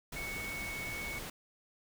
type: tone in noise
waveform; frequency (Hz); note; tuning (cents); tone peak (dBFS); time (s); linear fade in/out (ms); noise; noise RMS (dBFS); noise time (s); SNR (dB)
sine; 2217; C#7; 0; -39; 0.16-1.19; 5; pink; -43; 0.12-1.3; +1
effects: none